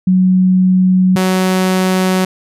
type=tone pair in turn; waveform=sine / sawtooth; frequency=185.1 / 186.28 Hz; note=F#3 / F#3; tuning=+1 / +12 cents; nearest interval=unison; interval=11 cents; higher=second; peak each=-7 dBFS; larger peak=neither; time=0.07-1.16 / 1.16-2.25 s; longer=neither; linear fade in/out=5 ms; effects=resampled to 32000 Hz